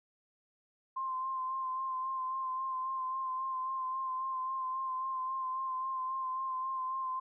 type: tone with vibrato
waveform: sine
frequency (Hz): 1046.5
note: C6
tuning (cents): 0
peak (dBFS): -33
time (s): 0.96-7.2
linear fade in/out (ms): 10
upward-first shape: sine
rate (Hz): 3.7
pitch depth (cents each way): 25
effects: none